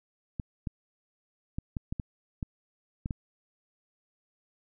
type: clicks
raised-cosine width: 5 ms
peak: -20 dBFS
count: 9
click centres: 0.398 / 0.672 / 1.585 / 1.768 / 1.925 / 1.998 / 2.428 / 3.059 / 3.108 s
effects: none